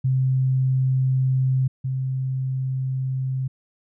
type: tone pair in turn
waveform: sine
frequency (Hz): 130.81 / 131.26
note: C3 / C3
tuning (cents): 0 / +6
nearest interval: unison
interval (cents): 6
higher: second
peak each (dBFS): -17 / -22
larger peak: first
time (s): 0.04-1.68 / 1.84-3.48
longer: neither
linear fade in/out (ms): 10
effects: none